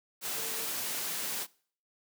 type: tone in noise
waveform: sine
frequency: 446.4 Hz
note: A4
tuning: 25 cents sharp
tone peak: -46 dBFS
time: 0.34-0.69 s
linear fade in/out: 50 ms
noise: white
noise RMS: -35 dBFS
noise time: 0.21-1.47 s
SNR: -14 dB
effects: noise-tail reverb RT60 0.5 s tail -23 dB re dry + high-pass 150 Hz 12 dB/octave